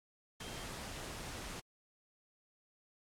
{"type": "tone in noise", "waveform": "sine", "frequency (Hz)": 3169, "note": "G7", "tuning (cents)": 18, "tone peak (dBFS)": -54, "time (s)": [0.4, 0.64], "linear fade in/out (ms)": 5, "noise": "pink", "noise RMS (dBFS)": -45, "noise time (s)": [0.4, 1.6], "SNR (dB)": -12, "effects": ["low-pass 10000 Hz 12 dB/octave", "AAC 64 kbps"]}